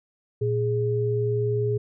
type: tone pair together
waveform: sine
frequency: 116.62 / 415.3 Hz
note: A#2 / G#4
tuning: +1 / 0 cents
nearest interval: octave + minor seventh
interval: 2199 cents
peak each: -24 dBFS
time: 0.41-1.78 s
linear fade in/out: 10 ms
effects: none